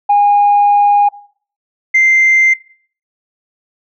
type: tone pair in turn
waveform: sine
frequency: 818 / 2086 Hz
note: G#5 / C7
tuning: -26 / -6 cents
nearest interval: octave + major third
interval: 1620 cents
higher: second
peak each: -5 dBFS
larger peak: neither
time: 0.09-1.09 / 1.94-2.54 s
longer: first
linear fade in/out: 10 ms
effects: noise-tail reverb RT60 0.5 s tail -20 dB re dry + tanh soft clip ceiling -3 dBFS